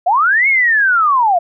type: linear two-way sweep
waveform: sine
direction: up then down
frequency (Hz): 659.3 to 2217 to 659.3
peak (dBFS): -9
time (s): 0.06-1.39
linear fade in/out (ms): 10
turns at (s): 0.48
effects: none